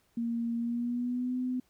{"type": "tone with pitch glide", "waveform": "sine", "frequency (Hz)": [233.1, 252.7], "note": ["A#3", "B3"], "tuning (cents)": [0, 40], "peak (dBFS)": -29, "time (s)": [0.17, 1.6], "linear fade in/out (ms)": 5, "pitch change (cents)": 140, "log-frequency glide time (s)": [0.57, 1.37], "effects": ["pink hiss -70 dBFS RMS until 1.69 s"]}